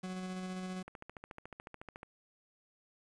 40% pulse tone with tremolo, 185 Hz, F#3, in tune, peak -37 dBFS, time 0.03-0.83 s, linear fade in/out 10 ms, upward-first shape square, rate 15 Hz, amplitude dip 25%
click train, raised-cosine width 0.5 ms, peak -31 dBFS, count 17, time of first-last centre 0.88-2.031 s, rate 13.9 Hz
effects resampled to 22050 Hz + 10-bit

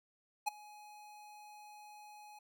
square tone with ADSR envelope, 839 Hz, G#5, 17 cents sharp, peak -30 dBFS, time 0.46-2.39 s, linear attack 19 ms, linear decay 13 ms, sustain -23 dB, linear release 6 ms, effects none

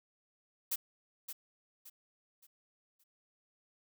blue noise with echo, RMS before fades -34 dBFS, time 0.71-0.76 s, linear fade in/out 10 ms, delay 570 ms, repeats 4, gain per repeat -9 dB, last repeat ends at 3.04 s, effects none

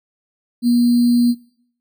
sine tone with sample-and-hold, 240.4 Hz, B3, 46 cents flat, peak -11 dBFS, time 0.62-1.35 s, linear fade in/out 50 ms, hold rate 4410 Hz, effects noise-tail reverb RT60 0.6 s tail -18 dB re dry

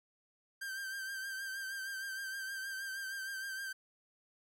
45% pulse tone with vibrato, 1573 Hz, G6, 6 cents sharp, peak -39 dBFS, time 0.61-3.73 s, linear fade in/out 10 ms, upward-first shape triangle, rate 6.4 Hz, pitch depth 46 cents each way, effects none

